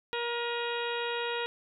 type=harmonic tone with a mistuned harmonic; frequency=473.7 Hz; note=A#4; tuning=28 cents sharp; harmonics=1 / 2 / 3 / 4 / 5 / 6 / 7 / 8; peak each=-34 / -37 / -39 / -40 / -41 / -42 / -42 / -43 dBFS; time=0.13-1.46 s; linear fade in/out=0 ms; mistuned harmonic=5; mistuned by=+73 cents; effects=none